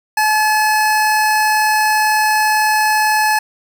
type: tone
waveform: 25% pulse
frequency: 858 Hz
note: A5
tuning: 44 cents flat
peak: -8 dBFS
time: 0.17-3.39 s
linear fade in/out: 5 ms
effects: none